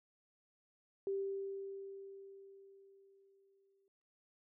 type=tone with exponential decay; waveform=sine; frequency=392 Hz; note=G4; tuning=in tune; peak=-34 dBFS; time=1.07-3.88 s; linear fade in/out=1 ms; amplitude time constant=610 ms; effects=noise-tail reverb RT60 0.8 s tail -19 dB re dry